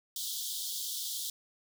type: high-pass noise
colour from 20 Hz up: pink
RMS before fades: -37 dBFS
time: 0.16-1.3 s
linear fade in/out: 2 ms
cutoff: 3200 Hz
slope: 96 dB/octave
effects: none

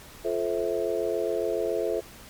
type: chord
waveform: sine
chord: F major seventh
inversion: none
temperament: just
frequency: 349.2 / 436.5 / 523.8 / 654.8 Hz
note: F4 / A4 / C5 / E5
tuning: 0 / -14 / +2 / -12 cents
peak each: -31 / -28 / -31 / -31 dBFS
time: 0.24-2.01 s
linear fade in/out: 20 ms
effects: pink hiss -47 dBFS RMS until 2.29 s + MP3 96 kbps

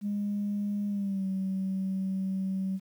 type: tone with pitch glide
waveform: sine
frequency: 204.5 to 190.81 Hz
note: G#3 to G3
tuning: -26 to -46 cents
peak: -27 dBFS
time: 0.01-2.8 s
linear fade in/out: 50 ms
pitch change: -120 cents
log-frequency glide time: 0.88-1.26 s
effects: tanh soft clip ceiling -24 dBFS + 10-bit

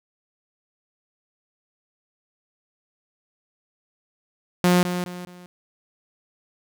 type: tone with echo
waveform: sawtooth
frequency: 178.5 Hz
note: F3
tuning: 38 cents sharp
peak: -11 dBFS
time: 4.64-4.83 s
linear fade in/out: 0 ms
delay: 210 ms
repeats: 3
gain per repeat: -9 dB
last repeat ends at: 5.46 s
effects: none

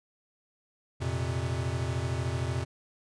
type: chord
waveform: square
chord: F suspended fourth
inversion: none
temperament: equal with one note detuned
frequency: 87.31 / 117.49 / 130.81 Hz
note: F2 / Bb2 / C3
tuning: 0 / +14 / 0 cents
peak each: -34 dBFS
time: 1-2.65 s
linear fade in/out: 20 ms
effects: resampled to 22050 Hz

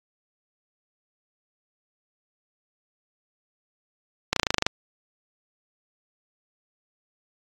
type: slowing click train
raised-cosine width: 0.2 ms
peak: -3 dBFS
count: 10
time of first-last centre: 4.33-4.665 s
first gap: 33 ms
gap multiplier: 1.03
effects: AAC 48 kbps

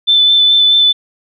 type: tone with vibrato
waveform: sine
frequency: 3520 Hz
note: A7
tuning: in tune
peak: -6 dBFS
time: 0.07-0.93 s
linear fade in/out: 20 ms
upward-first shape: sine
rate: 4.7 Hz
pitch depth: 14 cents each way
effects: none

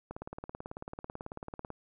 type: click train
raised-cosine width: 1 ms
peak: -26 dBFS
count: 30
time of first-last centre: 0.11-1.703 s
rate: 18.2 Hz
effects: none

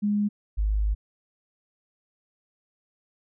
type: tone pair in turn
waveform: sine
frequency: 206.6 / 51.95 Hz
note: G#3 / G#1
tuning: -9 / +1 cents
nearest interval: 2 octaves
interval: 2390 cents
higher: first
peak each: -21 dBFS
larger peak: neither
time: 0.02-0.29 / 0.57-0.95 s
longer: second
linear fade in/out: 20 ms
effects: none

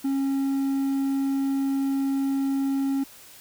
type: tone with hard clipping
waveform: triangle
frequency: 272.9 Hz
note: C#4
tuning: 27 cents flat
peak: -23 dBFS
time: 0.04-3.04 s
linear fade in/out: 10 ms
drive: 6 dB
effects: white hiss -48 dBFS RMS until 3.4 s

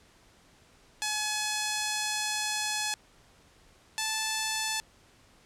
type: tone pair in turn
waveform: 5% pulse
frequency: 850 / 875.9 Hz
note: G#5 / A5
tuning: +40 / -8 cents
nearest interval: minor second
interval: 52 cents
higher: second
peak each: -16 / -16 dBFS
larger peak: neither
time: 1.02-2.94 / 3.98-4.8 s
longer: first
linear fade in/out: 0 ms
effects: pink hiss -60 dBFS RMS until 5.45 s + low-pass 9000 Hz 12 dB/octave

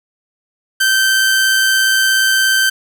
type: tone with amplitude modulation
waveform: sawtooth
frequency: 1552 Hz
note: G6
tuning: 18 cents flat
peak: -6 dBFS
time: 0.8-2.7 s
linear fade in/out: 10 ms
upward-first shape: sine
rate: 117 Hz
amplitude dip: 25%
effects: none

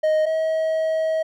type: tone pair in turn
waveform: triangle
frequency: 622.3 / 638 Hz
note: D#5 / D#5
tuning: 0 / +43 cents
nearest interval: unison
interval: 43 cents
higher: second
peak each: -14 / -17 dBFS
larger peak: first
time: 0.03-0.26 / 0.26-1.23 s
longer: second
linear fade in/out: 10 ms
effects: none

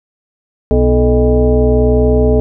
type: tone with frequency modulation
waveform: sine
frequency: 246.9 Hz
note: B3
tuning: in tune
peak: -7 dBFS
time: 0.71-2.4 s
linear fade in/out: 0 ms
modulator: 185 Hz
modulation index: 1.7
effects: none

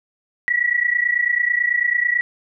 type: tone pair together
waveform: sine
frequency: 1921 / 1950.1 Hz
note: B6 / B6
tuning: -48 / -22 cents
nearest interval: unison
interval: 26 cents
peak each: -19 dBFS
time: 0.48-2.21 s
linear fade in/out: 0 ms
effects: none

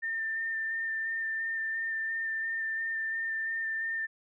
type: tone with vibrato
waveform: sine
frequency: 1799 Hz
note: A6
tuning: 38 cents sharp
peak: -30 dBFS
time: 0.02-4.07 s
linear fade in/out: 20 ms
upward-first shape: square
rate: 2.9 Hz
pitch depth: 11 cents each way
effects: none

